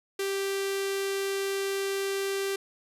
sawtooth tone with notch filter, 392 Hz, G4, in tune, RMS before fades -30 dBFS, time 0.19-2.56 s, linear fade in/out 5 ms, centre 880 Hz, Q 1, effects resampled to 32000 Hz

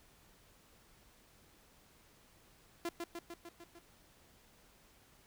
sawtooth tone with echo, 341.5 Hz, F4, 39 cents flat, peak -32 dBFS, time 2.85-2.89 s, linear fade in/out 2 ms, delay 150 ms, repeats 6, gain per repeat -3 dB, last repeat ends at 3.79 s, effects pink hiss -65 dBFS RMS until 5.26 s

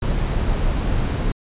brown noise, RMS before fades -20 dBFS, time 0.02-1.32 s, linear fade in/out 5 ms, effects resampled to 8000 Hz

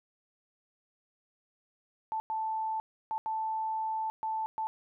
sine tone bursts at uneven times, 880 Hz, A5, in tune, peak -30 dBFS, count 6, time 2.12-2.2 / 2.3-2.8 / 3.11-3.18 / 3.26-4.1 / 4.23-4.46 / 4.58-4.67 s, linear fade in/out 0 ms, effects none

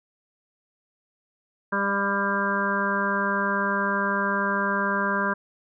harmonic tone with a mistuned harmonic, 199.5 Hz, G3, 31 cents sharp, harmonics 1 / 2 / 3 / 5 / 6 / 7 / 8, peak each -29 / -33 / -32 / -28 / -31 / -31 / -27 dBFS, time 1.72-5.34 s, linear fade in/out 10 ms, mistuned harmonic 6, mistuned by -19 cents, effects none

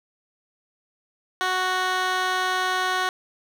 15% pulse tone with band-pass filter, 370 Hz, F#4, in tune, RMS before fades -24 dBFS, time 1.41-3.09 s, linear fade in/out 0 ms, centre 2100 Hz, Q 0.74, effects 7-bit

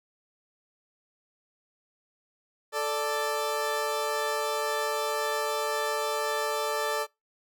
20% pulse tone pair together, 440 / 587.3 Hz, A4 / D5, 0 / 0 cents, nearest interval perfect fourth, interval 500 cents, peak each -25 dBFS, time 2.72-7.07 s, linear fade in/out 50 ms, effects noise-tail reverb RT60 0.2 s tail -23 dB re dry

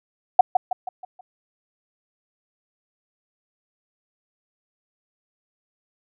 sine tone with echo, 740 Hz, F#5, in tune, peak -5 dBFS, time 0.39-0.41 s, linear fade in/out 5 ms, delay 160 ms, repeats 5, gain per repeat -7 dB, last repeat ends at 1.21 s, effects none

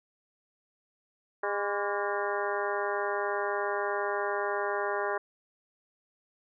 harmonic tone with a mistuned harmonic, 203.3 Hz, G#3, 37 cents flat, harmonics 2 / 3 / 4 / 5 / 6 / 7 / 8 / 9, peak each -33 / -35 / -36 / -37 / -38 / -38 / -39 / -40 dBFS, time 1.43-5.18 s, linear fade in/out 5 ms, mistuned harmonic 6, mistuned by -96 cents, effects none

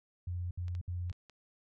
sine tone bursts, 88.5 Hz, F2, 23 cents sharp, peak -34 dBFS, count 3, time 0.27-1.118 s, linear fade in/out 5 ms, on 240 ms, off 64 ms
clicks, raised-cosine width 0.2 ms, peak -37 dBFS, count 5, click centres 0.682 / 0.751 / 1.098 / 1.128 / 1.297 s
effects none

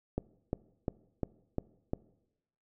click train, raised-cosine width 2 ms, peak -18 dBFS, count 6, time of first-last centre 0.18-1.934 s, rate 2.85 Hz, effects noise-tail reverb RT60 0.9 s tail -21 dB re dry

